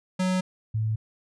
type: tone pair in turn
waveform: square / sine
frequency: 185 / 109.61 Hz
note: F#3 / A2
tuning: 0 / -6 cents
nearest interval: major sixth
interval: 906 cents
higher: first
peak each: -23 dBFS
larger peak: neither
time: 0.19-0.41 / 0.74-0.96 s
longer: neither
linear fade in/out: 10 ms
effects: resampled to 22050 Hz

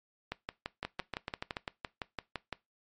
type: two click trains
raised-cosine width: 0.3 ms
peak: -19 / -19 dBFS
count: 14 / 6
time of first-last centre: 0.32-2.527 / 0.85-1.568 s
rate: 5.89 / 6.96 Hz
effects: noise-tail reverb RT60 0.2 s tail -20 dB re dry + MP3 48 kbps

